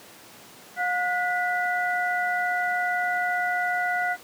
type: tone cluster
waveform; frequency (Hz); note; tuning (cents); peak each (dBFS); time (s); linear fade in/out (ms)
sine; 716 / 1455 / 1980; F5 / F#6 / B6; +43 / -29 / +4; -26 / -27 / -29; 0.76-4.17; 50
effects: pink hiss -47 dBFS RMS until 4.23 s + high-pass 200 Hz 12 dB/octave